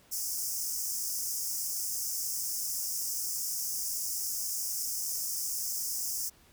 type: high-pass noise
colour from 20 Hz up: pink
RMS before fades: -34 dBFS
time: 0.11-6.3 s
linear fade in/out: 20 ms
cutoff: 5100 Hz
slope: 96 dB/octave
effects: pink hiss -61 dBFS RMS until 6.52 s